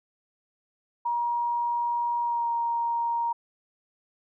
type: tone with pitch glide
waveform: sine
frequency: 950 to 936.4 Hz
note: A#5 to A#5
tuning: +33 to +8 cents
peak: -24 dBFS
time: 1.05-3.33 s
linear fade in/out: 10 ms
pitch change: -25 cents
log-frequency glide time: 2.21-2.5 s
effects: none